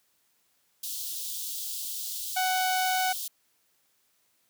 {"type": "high-pass noise", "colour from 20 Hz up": "white", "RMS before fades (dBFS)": -35, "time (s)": [0.83, 3.28], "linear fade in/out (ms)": 5, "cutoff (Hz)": 3200, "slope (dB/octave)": 48}
{"type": "harmonic tone", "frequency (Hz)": 745, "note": "F#5", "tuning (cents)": 12, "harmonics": [1, 2, 3, 4, 5, 6, 7, 8, 9], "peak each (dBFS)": [-26, -32, -36, -38, -40, -42, -43, -44, -45], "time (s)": [2.36, 3.13], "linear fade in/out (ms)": 10}
{"effects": ["white hiss -70 dBFS RMS until 4.49 s", "high-pass 80 Hz 12 dB/octave"]}